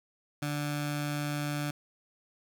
15% pulse tone with notch filter, 146.7 Hz, D3, 2 cents flat, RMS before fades -33 dBFS, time 0.42-1.71 s, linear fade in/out 5 ms, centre 450 Hz, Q 1.3, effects none

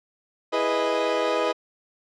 30% pulse chord, E major seventh, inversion none, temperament equal, 329.6 / 415.3 / 493.9 / 622.3 Hz, E4 / G#4 / B4 / D#5, 0 / 0 / 0 / 0 cents, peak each -28 / -26 / -23 / -23 dBFS, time 0.52-1.53 s, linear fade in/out 20 ms, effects low-pass 4000 Hz 12 dB/octave

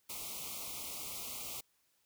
white band-stop noise, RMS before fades -43 dBFS, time 0.09-1.61 s, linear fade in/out 10 ms, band 1300 to 2100 Hz, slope 96 dB/octave, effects white hiss -75 dBFS RMS until 2.05 s

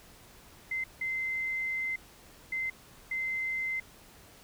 sine tone bursts at uneven times, 2071 Hz, C7, 18 cents flat, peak -30 dBFS, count 4, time 0.71-0.84 / 1.01-1.96 / 2.52-2.7 / 3.11-3.8 s, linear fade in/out 5 ms, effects pink hiss -55 dBFS RMS until 4.43 s

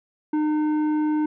sine tone with tanh clipping, 304.6 Hz, D#4, 37 cents flat, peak -21 dBFS, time 0.33-1.26 s, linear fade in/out 5 ms, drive 9 dB, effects none

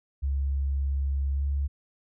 sine tone with pitch glide, 68.9 to 70.14 Hz, C#2 to C#2, -10 to +21 cents, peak -24 dBFS, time 0.22-1.68 s, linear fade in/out 20 ms, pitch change +31 cents, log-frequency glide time 1.33-1.44 s, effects none

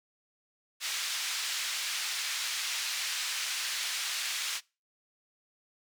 white band-pass noise, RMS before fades -34 dBFS, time 0.8-4.61 s, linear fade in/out 50 ms, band 1700 to 5500 Hz, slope 12 dB/octave, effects noise-tail reverb RT60 0.3 s tail -24 dB re dry

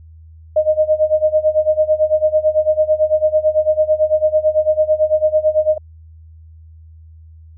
sine tone with tremolo, 618 Hz, D#5, 12 cents flat, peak -8 dBFS, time 0.56-5.78 s, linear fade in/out 5 ms, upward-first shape sine, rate 9 Hz, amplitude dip 90%, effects added 80 Hz sine -38 dBFS peak until 7.57 s

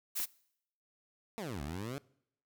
blue noise, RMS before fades -35 dBFS, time 0.15-0.26 s, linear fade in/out 20 ms
clicks, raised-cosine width 0.3 ms, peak -31 dBFS, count 2, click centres 0.197 / 0.2 s
15% pulse exponential two-way sweep, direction down then up, 237.7 to 67.8 to 145.9 Hz, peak -32 dBFS, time 1.38-1.98 s, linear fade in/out 0 ms, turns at 1.62 s
effects noise-tail reverb RT60 0.7 s tail -23 dB re dry

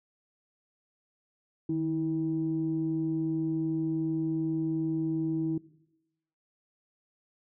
sine tone pair together, 155.43 / 322.2 Hz, D#3 / E4, -1 / -39 cents, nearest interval octave + minor second, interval 1262 cents, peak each -32 / -27 dBFS, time 1.69-5.58 s, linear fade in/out 5 ms, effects noise-tail reverb RT60 0.9 s tail -20 dB re dry + tanh soft clip ceiling -20 dBFS

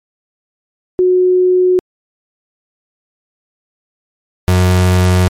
sine / 35% pulse tone pair in turn, 365.5 / 91.18 Hz, F#4 / F#2, -21 / -25 cents, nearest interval 2 octaves, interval 2404 cents, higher first, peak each -7 / -6 dBFS, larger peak second, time 0.99-1.79 / 4.48-5.28 s, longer neither, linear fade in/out 0 ms, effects MP3 64 kbps

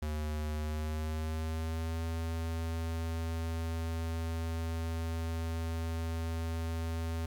square tone with pitch glide, 76.2 to 82.14 Hz, D#2 to E2, -36 to -6 cents, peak -34 dBFS, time 0.02-7.26 s, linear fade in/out 5 ms, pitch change +130 cents, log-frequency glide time 0.57-1.99 s, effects 10-bit

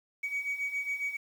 sine beating tone pair, 2256 / 2263.3 Hz, C#7 / C#7, +30 / +35 cents, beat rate 7.3 Hz, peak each -35 / -31 dBFS, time 0.23-1.17 s, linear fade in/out 10 ms, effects tanh soft clip ceiling -27 dBFS + 9-bit

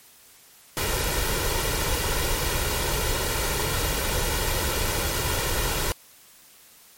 pink noise with comb filter, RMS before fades -25 dBFS, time 0.77-5.92 s, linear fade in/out 0 ms, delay 2.1 ms, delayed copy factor +0.55, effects white hiss -52 dBFS RMS until 6.97 s + MP3 64 kbps

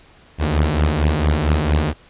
sawtooth beating tone pair, 73.42 / 77.82 Hz, D2 / D#2, 0 / +1 cents, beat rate 4.4 Hz, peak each -14 dBFS, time 0.38-1.94 s, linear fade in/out 50 ms, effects pink hiss -49 dBFS RMS until 2.09 s + resampled to 8000 Hz

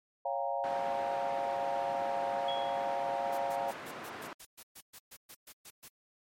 sine chord, G half-diminished seventh, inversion second, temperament equal with one note detuned, 554.4 / 698.5 / 800.9 / 932.3 Hz, Db5 / F5 / G5 / Bb5, 0 / 0 / +37 / 0 cents, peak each -36 / -35 / -37 / -39 dBFS, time 0.25-3.71 s, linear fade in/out 5 ms
white band-pass noise, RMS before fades -44 dBFS, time 0.64-4.33 s, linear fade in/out 0 ms, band 170 to 1400 Hz, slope 12 dB/octave
sine tone with exponential decay, 3322 Hz, G#7, in tune, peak -35 dBFS, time 2.48-3.04 s, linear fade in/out 5 ms, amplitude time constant 120 ms
white noise bursts, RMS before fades -50 dBFS, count 15, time 3.32-5.885 s, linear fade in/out 10 ms, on 59 ms, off 120 ms
effects MP3 64 kbps

